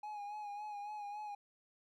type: tone with vibrato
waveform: triangle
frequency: 830.6 Hz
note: G#5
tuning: in tune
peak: -40 dBFS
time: 0.03-1.35 s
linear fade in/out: 5 ms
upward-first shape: sine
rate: 3.6 Hz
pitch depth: 40 cents each way
effects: none